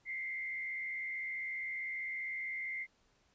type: tone with frequency modulation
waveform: sine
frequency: 2093 Hz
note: C7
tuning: in tune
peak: -37 dBFS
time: 0.05-2.87 s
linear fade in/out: 50 ms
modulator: 75.3 Hz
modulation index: 0.89
effects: pink hiss -72 dBFS RMS until 3.34 s + resampled to 16000 Hz